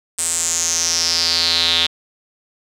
square tone with band-pass filter sweep, 84 Hz, E2, 33 cents sharp, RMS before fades -18 dBFS, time 0.18-1.87 s, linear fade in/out 10 ms, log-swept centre 8400 to 3500 Hz, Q 6.2, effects none

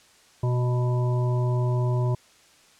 harmonic tone with a mistuned harmonic, 123.47 Hz, B2, in tune, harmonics 1 / 3 / 5 / 7 / 8, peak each -21 / -32 / -35 / -41 / -37 dBFS, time 0.43-2.15 s, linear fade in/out 5 ms, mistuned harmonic 7, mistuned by +39 cents, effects white hiss -56 dBFS RMS until 2.79 s + low-pass 8000 Hz 12 dB/octave

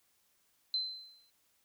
sine tone with exponential decay, 4074 Hz, C8, 47 cents flat, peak -28 dBFS, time 0.74-1.3 s, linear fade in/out 1 ms, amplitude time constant 120 ms, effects white hiss -73 dBFS RMS until 1.64 s

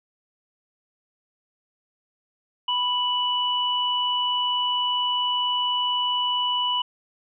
sine tone pair together, 987.8 / 2960 Hz, B5 / F#7, 0 / 0 cents, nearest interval octave + perfect fifth, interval 1900 cents, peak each -25 / -23 dBFS, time 2.68-6.82 s, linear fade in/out 5 ms, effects none

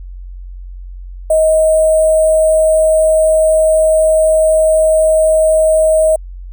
sine tone with sample-and-hold, 632 Hz, D#5, 27 cents sharp, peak -7 dBFS, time 1.3-6.16 s, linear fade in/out 5 ms, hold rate 8820 Hz, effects added 45 Hz sine -26 dBFS peak until 6.52 s

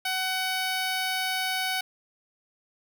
10% pulse tone, 750 Hz, F#5, 23 cents sharp, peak -18 dBFS, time 0.05-1.81 s, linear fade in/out 5 ms, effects none

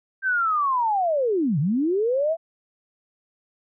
sine linear two-way sweep, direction down then up, 1581 to 130.81 to 676 Hz, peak -19 dBFS, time 0.22-2.37 s, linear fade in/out 50 ms, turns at 1.59 s, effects none

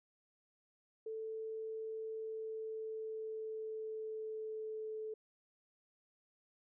sine tone with pitch glide, 441.5 to 435.2 Hz, A4 to A4, +6 to -19 cents, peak -40 dBFS, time 1.06-5.14 s, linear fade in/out 5 ms, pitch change -25 cents, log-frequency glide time 2.13-4.98 s, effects none

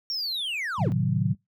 triangle linear sweep, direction down, 5588 to 87.1 Hz, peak -26 dBFS, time 0.1-0.92 s, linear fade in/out 0 ms
sine chord, A diminished seventh, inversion none, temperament equal with one note detuned, 110 / 130.81 / 153.51 / 185 Hz, A2 / C3 / Eb3 / Gb3, 0 / 0 / -23 / 0 cents, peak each -27 dBFS, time 0.78-1.35 s, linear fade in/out 20 ms
effects noise-tail reverb RT60 0.2 s tail -26 dB re dry

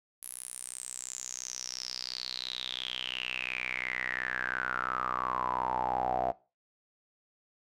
sawtooth tone with band-pass filter sweep, 62.9 Hz, B1, 32 cents sharp, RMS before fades -35 dBFS, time 0.22-6.32 s, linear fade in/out 10 ms, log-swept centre 11000 to 690 Hz, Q 9.8, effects noise-tail reverb RT60 0.3 s tail -20 dB re dry

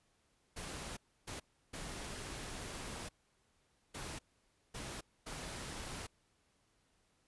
pink noise bursts at uneven times, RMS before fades -45 dBFS, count 6, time 0.56-0.97 / 1.27-1.4 / 1.73-3.09 / 3.94-4.19 / 4.74-5.01 / 5.26-6.07 s, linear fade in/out 10 ms, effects pink hiss -75 dBFS RMS until 7.27 s + resampled to 24000 Hz

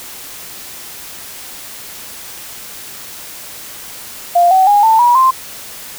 sine tone with pitch steps, 698 / 756.8 / 820.5 / 889.6 / 964.6 / 1045.8 Hz, F5 / F#5 / G#5 / A5 / B5 / C6, -1 / +39 / -21 / +19 / -41 / -1 cents, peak -6 dBFS, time 4.35-5.31 s, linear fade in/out 10 ms, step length 160 ms, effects white hiss -31 dBFS RMS until 5.98 s

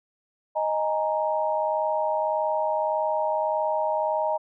sine chord, D# suspended fourth, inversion none, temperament equal, 622.3 / 830.6 / 932.3 Hz, D#5 / G#5 / A#5, 0 / 0 / 0 cents, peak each -25 / -29 / -27 dBFS, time 0.55-4.38 s, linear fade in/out 20 ms, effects none

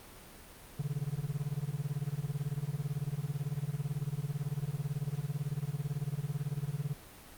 triangle tone with tremolo, 143.3 Hz, D3, 42 cents flat, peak -27 dBFS, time 0.79-6.94 s, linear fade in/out 5 ms, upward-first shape sine, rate 18 Hz, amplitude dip 100%, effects pink hiss -52 dBFS RMS until 7.37 s + Opus 32 kbps

